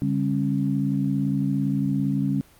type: tone cluster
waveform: sine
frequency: 142.6 / 200.2 / 272.4 Hz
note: C#3 / G3 / C#4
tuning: +49 / +37 / -30 cents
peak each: -25 dBFS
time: 0.02-2.41 s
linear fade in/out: 0 ms
effects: pink hiss -54 dBFS RMS until 2.59 s + Opus 24 kbps